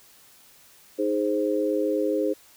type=chord; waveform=sine; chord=Ab major; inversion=second; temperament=equal; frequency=311.1 / 415.3 / 523.3 Hz; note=Eb4 / Ab4 / C5; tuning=0 / 0 / 0 cents; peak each=-26 dBFS; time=0.98-2.34 s; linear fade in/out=20 ms; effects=white hiss -54 dBFS RMS until 2.56 s